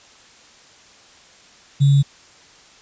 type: tone with sample-and-hold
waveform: sine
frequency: 140 Hz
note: C#3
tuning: 18 cents sharp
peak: -10 dBFS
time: 1.8-2.03 s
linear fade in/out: 20 ms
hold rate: 3675 Hz
effects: white hiss -48 dBFS RMS until 2.81 s + resampled to 16000 Hz